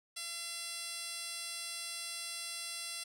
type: tone with band-pass filter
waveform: 10% pulse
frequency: 680 Hz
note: F5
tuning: 46 cents flat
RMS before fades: -42 dBFS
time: 0.16-3.04 s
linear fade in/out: 10 ms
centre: 7200 Hz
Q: 2.6
effects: none